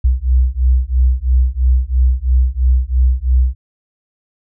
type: beating tone pair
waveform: sine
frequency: 61.74 / 64.74 Hz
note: B1 / C2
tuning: 0 / -18 cents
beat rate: 3 Hz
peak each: -13 dBFS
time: 0.04-3.55 s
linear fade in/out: 10 ms
effects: none